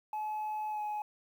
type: tone with pitch glide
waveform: sine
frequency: 855 to 842.3 Hz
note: A5 to G#5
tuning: -50 to +24 cents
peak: -31 dBFS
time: 0.13-1.02 s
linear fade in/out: 2 ms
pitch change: -26 cents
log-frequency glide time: 0.7-0.81 s
effects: tanh soft clip ceiling -32 dBFS + 10-bit